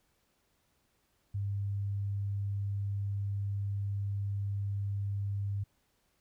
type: tone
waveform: sine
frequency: 100 Hz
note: G2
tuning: 35 cents sharp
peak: -31 dBFS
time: 1.34-5.64 s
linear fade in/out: 10 ms
effects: pink hiss -74 dBFS RMS until 6.2 s